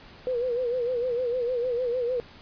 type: tone with vibrato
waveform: sine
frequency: 490.9 Hz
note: B4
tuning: 10 cents flat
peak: -24 dBFS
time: 0.27-2.2 s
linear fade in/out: 0 ms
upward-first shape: sine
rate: 6.6 Hz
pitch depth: 83 cents each way
effects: pink hiss -49 dBFS RMS until 2.41 s + resampled to 11025 Hz